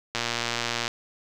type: click train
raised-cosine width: 0.2 ms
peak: -9 dBFS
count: 87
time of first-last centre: 0.15-0.879 s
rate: 118 Hz
effects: none